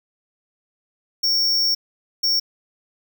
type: tone bursts at uneven times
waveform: square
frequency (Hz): 5490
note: F8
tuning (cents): -31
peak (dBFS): -17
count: 2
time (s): 1.23-1.75 / 2.23-2.4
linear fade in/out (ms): 10
effects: 8-bit